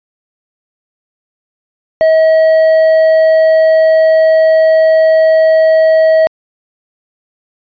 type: tone with hard clipping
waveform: triangle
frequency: 639 Hz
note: D#5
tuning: 46 cents sharp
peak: -6 dBFS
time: 2.01-6.27 s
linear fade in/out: 0 ms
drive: 7 dB
effects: resampled to 11025 Hz